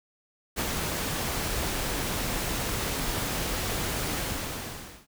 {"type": "noise with ADSR envelope", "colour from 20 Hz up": "pink", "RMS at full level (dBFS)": -28, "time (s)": [0.56, 5.07], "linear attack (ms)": 31, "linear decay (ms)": 49, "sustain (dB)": -2, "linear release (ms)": 920, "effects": []}